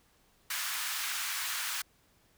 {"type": "high-pass noise", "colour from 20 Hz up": "pink", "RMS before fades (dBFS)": -35, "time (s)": [0.5, 1.82], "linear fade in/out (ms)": 5, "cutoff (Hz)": 1200, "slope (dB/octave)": 24, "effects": ["pink hiss -67 dBFS RMS until 2.37 s"]}